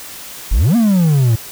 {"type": "exponential two-way sweep", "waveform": "triangle", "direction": "up then down", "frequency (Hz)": [37.32, 243, 108.1], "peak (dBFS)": -7, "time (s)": [0.51, 1.36], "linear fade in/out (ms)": 10, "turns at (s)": 0.76, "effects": ["white hiss -32 dBFS RMS until 1.51 s"]}